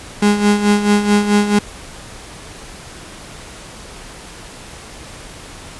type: tone with tremolo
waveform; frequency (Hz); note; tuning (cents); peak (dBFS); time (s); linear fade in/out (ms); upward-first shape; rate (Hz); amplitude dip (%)
35% pulse; 206.3; G#3; -11; -7; 0.22-1.59; 5; sine; 4.6; 65
effects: pink hiss -35 dBFS RMS until 5.79 s + resampled to 24000 Hz